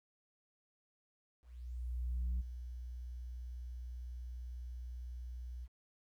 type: tone with ADSR envelope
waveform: sine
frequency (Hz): 61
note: B1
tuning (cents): -21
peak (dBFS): -30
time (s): 1.42-5.68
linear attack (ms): 980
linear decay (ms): 19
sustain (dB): -12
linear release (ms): 43
effects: tanh soft clip ceiling -32 dBFS + 12-bit